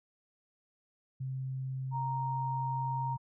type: tone with pitch glide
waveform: sine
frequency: 131.7 to 130.71 Hz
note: C3 to C3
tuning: +12 to -1 cents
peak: -34 dBFS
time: 1.2-3.17 s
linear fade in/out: 10 ms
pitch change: -13 cents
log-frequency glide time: 1.81-2.74 s
type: tone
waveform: sine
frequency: 932.3 Hz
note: A#5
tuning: in tune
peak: -33 dBFS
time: 1.91-3.18 s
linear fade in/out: 50 ms
effects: none